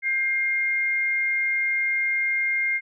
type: tone pair together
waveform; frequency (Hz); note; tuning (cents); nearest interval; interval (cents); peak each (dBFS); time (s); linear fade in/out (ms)
sine; 1588.2 / 2120; G6 / C7; +22 / +22; perfect fourth; 500; -32 / -21; 0.02-2.81; 50
effects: none